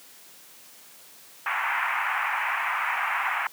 pink band-pass noise, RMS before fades -27 dBFS, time 1.46-3.47 s, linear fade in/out 2 ms, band 820 to 2500 Hz, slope 48 dB/octave, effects white hiss -50 dBFS RMS until 3.52 s + high-pass 150 Hz 12 dB/octave

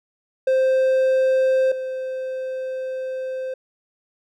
triangle tone pair in turn, 523.3 / 520 Hz, C5 / C5, 0 / -11 cents, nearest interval unison, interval 11 cents, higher first, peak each -13 / -23 dBFS, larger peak first, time 0.47-1.72 / 1.72-3.54 s, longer second, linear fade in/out 5 ms, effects none

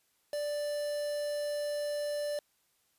triangle tone with quantisation, 587.3 Hz, D5, in tune, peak -30 dBFS, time 0.33-2.39 s, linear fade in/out 2 ms, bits 7, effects white hiss -73 dBFS RMS until 2.98 s + resampled to 32000 Hz

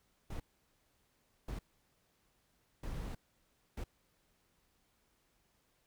brown noise bursts at uneven times, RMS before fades -41 dBFS, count 4, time 0.3-0.4 / 1.48-1.59 / 2.83-3.15 / 3.77-3.84 s, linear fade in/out 5 ms, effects pink hiss -75 dBFS RMS until 5.86 s

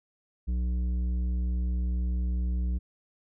sine tone with tanh clipping, 61.1 Hz, B1, 18 cents flat, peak -27 dBFS, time 0.47-2.79 s, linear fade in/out 20 ms, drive 9 dB, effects none

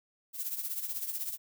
violet noise with tremolo, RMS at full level -33 dBFS, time 0.33-1.38 s, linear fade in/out 50 ms, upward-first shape triangle, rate 16 Hz, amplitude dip 75%, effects none

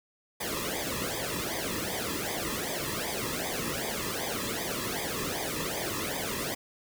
pink noise with flanger, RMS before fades -33 dBFS, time 0.4-6.55 s, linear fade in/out 10 ms, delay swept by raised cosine 0.71 to 1.37 ms, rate 2.6 Hz, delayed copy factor -0.9, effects none

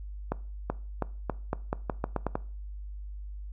accelerating click train, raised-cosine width 1 ms, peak -14 dBFS, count 11, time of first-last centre 0.32-2.355 s, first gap 380 ms, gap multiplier 0.85, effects noise-tail reverb RT60 0.4 s tail -20 dB re dry + added 50 Hz sine -37 dBFS peak until 3.52 s

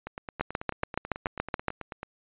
two click trains, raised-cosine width 0.5 ms, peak -11 / -21 dBFS, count 10 / 19, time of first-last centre 0.41-1.683 / 0.07-2.031 s, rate 7.07 / 9.18 Hz, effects resampled to 8000 Hz

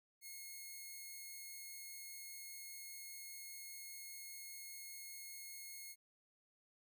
5% pulse tone, 2165 Hz, C#7, 41 cents flat, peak -39 dBFS, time 0.21-5.96 s, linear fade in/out 50 ms, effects none

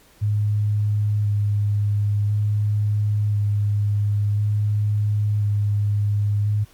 sine tone with vibrato, 103.83 Hz, G#2, in tune, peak -17 dBFS, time 0.21-6.65 s, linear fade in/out 20 ms, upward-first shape square, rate 0.48 Hz, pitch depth 12 cents each way, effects pink hiss -53 dBFS RMS until 6.73 s + MP3 96 kbps

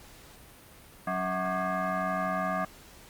sine tone with frequency modulation, 276.6 Hz, C#4, 4 cents flat, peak -27 dBFS, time 1.07-2.65 s, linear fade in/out 5 ms, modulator 461 Hz, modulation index 2.8, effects pink hiss -52 dBFS RMS until 3.09 s + Opus 48 kbps

